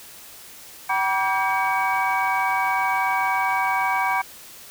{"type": "tone cluster", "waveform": "sine", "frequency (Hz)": [763, 964, 1152, 1591, 2259], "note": ["G5", "B5", "D6", "G6", "C#7"], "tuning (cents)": [-47, -42, -34, 25, 32], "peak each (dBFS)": [-24, -23, -27, -27, -26], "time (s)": [0.89, 4.22], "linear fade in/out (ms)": 10, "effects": ["tanh soft clip ceiling -11 dBFS", "white hiss -43 dBFS RMS until 4.7 s"]}